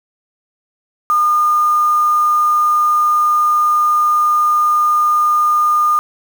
sine tone with quantisation, 1214 Hz, D#6, 43 cents flat, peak -10 dBFS, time 1.1-5.99 s, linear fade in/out 0 ms, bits 5, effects none

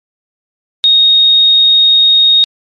sine tone, 3729 Hz, A#7, in tune, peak -4 dBFS, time 0.84-2.44 s, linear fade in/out 0 ms, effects MP3 48 kbps

